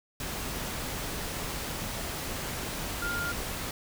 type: tone in noise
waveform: sine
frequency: 1406 Hz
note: F6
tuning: 11 cents sharp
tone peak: -31 dBFS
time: 3.02-3.32 s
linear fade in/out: 2 ms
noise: pink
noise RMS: -35 dBFS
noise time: 0.2-3.71 s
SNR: +1 dB
effects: none